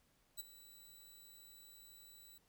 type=tone with ADSR envelope; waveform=10% pulse; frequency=3951 Hz; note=B7; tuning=in tune; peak=-33 dBFS; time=0.37-2.38 s; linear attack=26 ms; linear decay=22 ms; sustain=-17 dB; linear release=4 ms; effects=pink hiss -75 dBFS RMS until 2.48 s